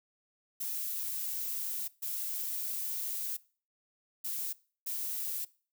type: noise bursts at uneven times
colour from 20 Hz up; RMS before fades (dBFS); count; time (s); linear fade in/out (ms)
violet; -36; 4; 0.6-1.88 / 2.02-3.37 / 4.24-4.53 / 4.86-5.45; 10
effects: noise-tail reverb RT60 0.4 s tail -21 dB re dry